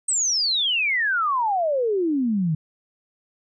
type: exponential sweep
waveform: sine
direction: down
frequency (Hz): 8372 to 150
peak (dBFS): -19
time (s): 0.08-2.55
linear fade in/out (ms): 5
effects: none